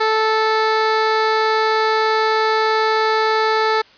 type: tone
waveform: 15% pulse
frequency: 438.4 Hz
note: A4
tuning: 6 cents flat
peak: -8 dBFS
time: 0-3.82 s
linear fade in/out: 10 ms
effects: white hiss -48 dBFS RMS until 3.97 s + resampled to 11025 Hz